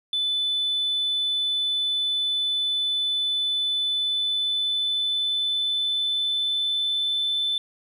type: tone with pitch glide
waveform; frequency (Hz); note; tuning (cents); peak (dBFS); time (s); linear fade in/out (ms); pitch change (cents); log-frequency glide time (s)
triangle; 3500 to 3524; A7 to A7; -10 to +2; -19; 0.13-7.58; 2; +12; 3.89-7.35
effects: tanh soft clip ceiling -19 dBFS